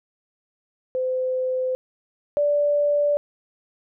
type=tone pair in turn; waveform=sine; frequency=513 / 583.1 Hz; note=C5 / D5; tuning=-34 / -13 cents; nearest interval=major second; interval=221 cents; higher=second; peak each=-21 / -17 dBFS; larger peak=second; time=0.95-1.75 / 2.37-3.17 s; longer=neither; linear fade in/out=0 ms; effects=none